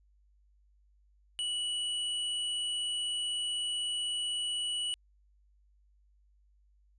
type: tone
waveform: square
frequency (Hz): 2944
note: F#7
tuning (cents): -9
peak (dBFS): -32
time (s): 1.39-4.94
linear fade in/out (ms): 0
effects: added 50 Hz sine -63 dBFS peak until 6.98 s + resampled to 24000 Hz